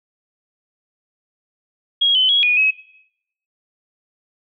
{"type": "tone with pitch steps", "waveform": "sine", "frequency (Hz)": [3289, 3044, 3321, 2458, 2557], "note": ["G#7", "F#7", "G#7", "D#7", "D#7"], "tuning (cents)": [-18, 48, -1, -22, 47], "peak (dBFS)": -12, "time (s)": [2.01, 2.71], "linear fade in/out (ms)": 10, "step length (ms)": 140, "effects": ["noise-tail reverb RT60 0.8 s tail -20 dB re dry"]}